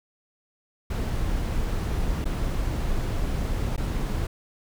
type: noise with dropouts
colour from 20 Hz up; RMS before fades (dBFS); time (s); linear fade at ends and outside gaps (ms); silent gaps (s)
brown; -26; 0.9-4.27; 5; 2.244-2.254 / 3.764-3.777
effects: none